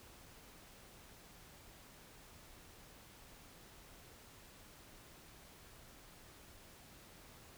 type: silence
effects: pink hiss -59 dBFS RMS until 7.57 s